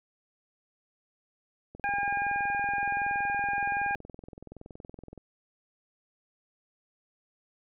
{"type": "click train", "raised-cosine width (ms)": 2, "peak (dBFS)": -31, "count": 74, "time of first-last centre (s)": [1.75, 5.177], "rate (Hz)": 21.3}
{"type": "harmonic tone", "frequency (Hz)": 809, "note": "G#5", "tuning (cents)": -46, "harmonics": [1, 2, 3], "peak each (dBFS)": [-29, -31, -36], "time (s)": [1.84, 3.95], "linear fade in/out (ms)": 0}
{"effects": []}